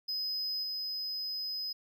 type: tone with level steps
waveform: triangle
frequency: 5040 Hz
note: D#8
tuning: 21 cents sharp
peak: -31 / -33 dBFS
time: 0.08-1.73 s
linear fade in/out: 10 ms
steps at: 0.63 s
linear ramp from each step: 5 ms
effects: none